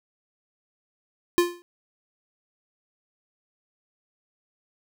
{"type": "tone with exponential decay", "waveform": "square", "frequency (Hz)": 349.2, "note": "F4", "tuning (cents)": 0, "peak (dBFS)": -14, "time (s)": [1.38, 1.62], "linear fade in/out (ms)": 0, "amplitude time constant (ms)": 52, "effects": []}